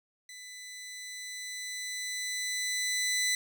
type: tone with level ramp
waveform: 15% pulse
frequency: 2000 Hz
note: B6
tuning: 21 cents sharp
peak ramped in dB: -39 to -20 dBFS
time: 0.29-3.35 s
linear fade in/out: 2 ms
effects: none